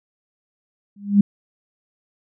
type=tone with exponential growth; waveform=sine; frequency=202.2 Hz; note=G#3; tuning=46 cents flat; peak=-6 dBFS; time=0.96-1.21 s; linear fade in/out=5 ms; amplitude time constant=53 ms; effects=none